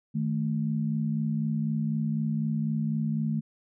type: tone pair together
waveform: sine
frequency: 155 / 219 Hz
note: D#3 / A3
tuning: -6 / -8 cents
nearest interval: tritone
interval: 598 cents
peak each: -28 dBFS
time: 0.14-3.41 s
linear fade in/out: 20 ms
effects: none